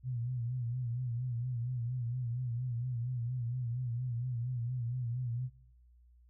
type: tone with vibrato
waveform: sine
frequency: 122 Hz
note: B2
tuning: 21 cents flat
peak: -33 dBFS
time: 0.03-5.5 s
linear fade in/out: 50 ms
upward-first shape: sine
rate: 4.3 Hz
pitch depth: 88 cents each way
effects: noise-tail reverb RT60 0.9 s tail -23 dB re dry + added 60 Hz sine -59 dBFS peak until 6.29 s